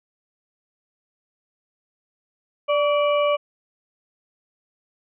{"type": "harmonic tone with a mistuned harmonic", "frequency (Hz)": 586, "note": "D5", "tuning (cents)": -4, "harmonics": [1, 2, 4, 5], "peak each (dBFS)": [-18, -24, -30, -32], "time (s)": [2.68, 3.37], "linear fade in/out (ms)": 20, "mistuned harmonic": 2, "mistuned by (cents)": -45, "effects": []}